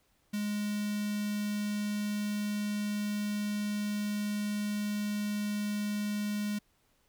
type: tone with notch filter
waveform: square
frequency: 207.7 Hz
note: G#3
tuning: in tune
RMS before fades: -33 dBFS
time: 0.33-6.59 s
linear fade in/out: 10 ms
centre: 770 Hz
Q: 0.55
effects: pink hiss -71 dBFS RMS until 7.08 s